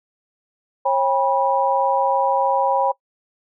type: tone cluster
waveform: sine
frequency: 543 / 802 / 975 Hz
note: C#5 / G5 / B5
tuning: -36 / +39 / -23 cents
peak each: -20 dBFS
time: 0.85-2.92 s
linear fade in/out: 10 ms
effects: noise-tail reverb RT60 0.1 s tail -23 dB re dry